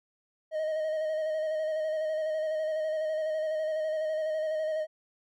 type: tone with vibrato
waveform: triangle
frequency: 625 Hz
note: D#5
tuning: 8 cents sharp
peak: -26 dBFS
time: 0.51-4.87 s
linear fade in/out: 50 ms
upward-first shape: square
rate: 12 Hz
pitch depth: 24 cents each way
effects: none